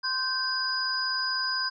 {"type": "tone cluster", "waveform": "sine", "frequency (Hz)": [1044, 1550, 4938], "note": ["C6", "G6", "D#8"], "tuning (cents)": [-4, -20, -14], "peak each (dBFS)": [-34, -31, -28], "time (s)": [0.03, 1.7], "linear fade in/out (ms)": 20, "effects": []}